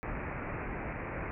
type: low-pass noise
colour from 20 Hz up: pink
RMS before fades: -38 dBFS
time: 0.03-1.31 s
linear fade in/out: 0 ms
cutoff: 2500 Hz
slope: 96 dB/octave
effects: none